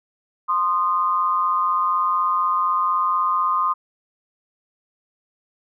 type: tone pair together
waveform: sine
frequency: 1046.5 / 1230.6 Hz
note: C6 / D#6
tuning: 0 / -19 cents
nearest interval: minor third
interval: 281 cents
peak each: -20 dBFS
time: 0.48-3.74 s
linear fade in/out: 20 ms
effects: none